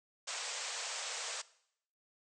white band-pass noise, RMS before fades -41 dBFS, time 0.27-1.42 s, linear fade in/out 10 ms, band 450 to 8300 Hz, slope 96 dB/octave, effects noise-tail reverb RT60 0.7 s tail -19 dB re dry

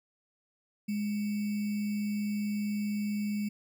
sine tone with sample-and-hold, 207.7 Hz, G#3, in tune, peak -29 dBFS, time 0.88-3.49 s, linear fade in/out 10 ms, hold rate 2450 Hz, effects none

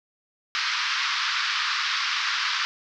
pink band-pass noise, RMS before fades -26 dBFS, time 0.55-2.65 s, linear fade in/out 0 ms, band 1100 to 5400 Hz, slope 48 dB/octave, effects none

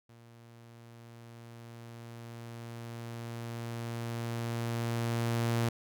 sawtooth tone with level ramp, 116.8 Hz, A#2, 4 cents sharp, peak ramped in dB -50 to -23 dBFS, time 0.09-5.69 s, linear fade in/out 5 ms, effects none

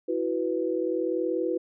sine chord, E suspended second, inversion none, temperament equal, 329.6 / 370 / 493.9 Hz, E4 / F#4 / B4, 0 / 0 / 0 cents, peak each -29 dBFS, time 0.08-1.58 s, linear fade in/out 10 ms, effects none

